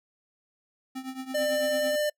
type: tone with tremolo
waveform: square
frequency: 261.6 Hz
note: C4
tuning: in tune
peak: -32 dBFS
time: 0.95-1.96 s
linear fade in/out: 10 ms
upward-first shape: triangle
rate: 9 Hz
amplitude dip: 85%
type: tone with vibrato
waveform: square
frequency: 598 Hz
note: D5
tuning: 31 cents sharp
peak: -25 dBFS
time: 1.34-2.1 s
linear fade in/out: 10 ms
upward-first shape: triangle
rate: 17 Hz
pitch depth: 9 cents each way
effects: noise-tail reverb RT60 0.1 s tail -26 dB re dry